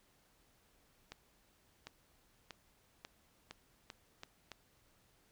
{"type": "accelerating click train", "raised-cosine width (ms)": 0.2, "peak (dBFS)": -29, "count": 8, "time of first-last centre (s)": [1.12, 4.517], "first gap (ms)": 750, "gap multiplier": 0.85, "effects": ["pink hiss -71 dBFS RMS until 5.31 s"]}